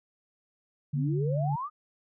sine tone with vibrato, 144.7 Hz, D3, 25 cents flat, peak -26 dBFS, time 0.93-1.56 s, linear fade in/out 10 ms, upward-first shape square, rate 18 Hz, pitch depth 22 cents each way
sine exponential sweep, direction up, 220.2 to 1271 Hz, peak -31 dBFS, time 0.94-1.7 s, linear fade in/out 50 ms
effects none

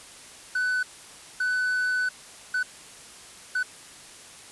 triangle tone bursts at uneven times, 1499 Hz, F#6, 22 cents sharp, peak -21 dBFS, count 4, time 0.55-0.83 / 1.4-2.09 / 2.54-2.63 / 3.55-3.63 s, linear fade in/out 5 ms, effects white hiss -46 dBFS RMS until 4.51 s + resampled to 24000 Hz

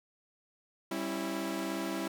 sawtooth chord, C# diminished, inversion second, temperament equal with one note detuned, 196 / 272.7 / 329.6 Hz, G3 / C#4 / E4, 0 / -28 / 0 cents, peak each -35 / -35 / -32 dBFS, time 0.91-2.08 s, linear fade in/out 5 ms, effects none

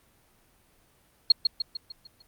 sine tone with echo, 4265 Hz, C8, 32 cents sharp, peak -12 dBFS, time 1.3-1.32 s, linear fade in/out 5 ms, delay 150 ms, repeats 6, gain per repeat -6 dB, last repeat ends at 2.22 s, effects pink hiss -63 dBFS RMS until 2.27 s + Opus 32 kbps

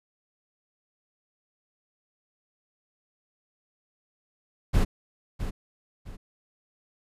brown noise with echo, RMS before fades -20 dBFS, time 4.73-4.85 s, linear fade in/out 20 ms, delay 660 ms, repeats 2, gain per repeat -10 dB, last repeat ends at 6.17 s, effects resampled to 32000 Hz

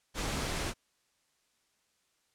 pink noise, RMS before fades -34 dBFS, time 0.14-0.74 s, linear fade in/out 50 ms, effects white hiss -74 dBFS RMS until 2.34 s + low-pass 9000 Hz 12 dB/octave

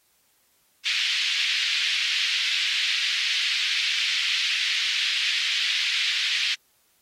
white band-pass noise, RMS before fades -25 dBFS, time 0.85-6.55 s, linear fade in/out 10 ms, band 2200 to 3900 Hz, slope 24 dB/octave, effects white hiss -65 dBFS RMS until 7.01 s + AAC 48 kbps

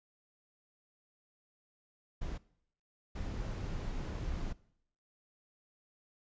brown noise bursts at uneven times, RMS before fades -38 dBFS, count 2, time 2.21-2.38 / 3.15-4.53 s, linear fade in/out 10 ms, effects noise-tail reverb RT60 0.7 s tail -21 dB re dry + resampled to 16000 Hz

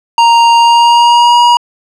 square tone with pitch glide, 932.3 to 958 Hz, A#5 to A#5, 0 to +47 cents, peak -4 dBFS, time 0.18-1.57 s, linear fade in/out 2 ms, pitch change +47 cents, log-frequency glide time 0.55-1.39 s, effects low-pass 5000 Hz 12 dB/octave

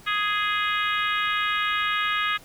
harmonic tone with a mistuned harmonic, 416 Hz, G#4, 3 cents sharp, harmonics 3 / 4 / 5 / 6 / 7 / 8 / 9, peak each -26 / -28 / -30 / -32 / -33 / -34 / -35 dBFS, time 0.06-2.38 s, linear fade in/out 20 ms, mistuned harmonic 8, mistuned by -17 cents, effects pink hiss -50 dBFS RMS until 2.44 s

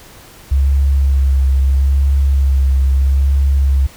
sine tone with vibrato, 68 Hz, C#2, 33 cents flat, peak -9 dBFS, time 0.51-3.87 s, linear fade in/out 10 ms, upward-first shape sine, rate 0.77 Hz, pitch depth 27 cents each way, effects pink hiss -40 dBFS RMS until 3.96 s

